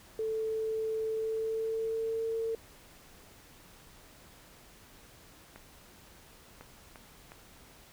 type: tone with pitch glide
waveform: sine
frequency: 440.9 to 451.5 Hz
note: A4 to A4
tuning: +4 to +45 cents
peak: -30 dBFS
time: 0.19-2.55 s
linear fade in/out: 2 ms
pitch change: +41 cents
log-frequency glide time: 1.09-2.27 s
type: clicks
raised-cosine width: 0.5 ms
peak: -32 dBFS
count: 4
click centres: 5.56 / 6.61 / 6.958 / 7.319 s
effects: pink hiss -56 dBFS RMS until 7.92 s